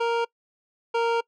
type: tone pair in turn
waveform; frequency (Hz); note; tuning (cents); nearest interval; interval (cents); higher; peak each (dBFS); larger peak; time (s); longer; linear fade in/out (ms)
25% pulse; 466.2 / 464.2; A#4 / A#4; 0 / -7; unison; 7; first; -18 / -17; second; 0-0.25 / 0.94-1.21; second; 10
effects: noise-tail reverb RT60 0.1 s tail -24 dB re dry + low-pass 3000 Hz 12 dB/octave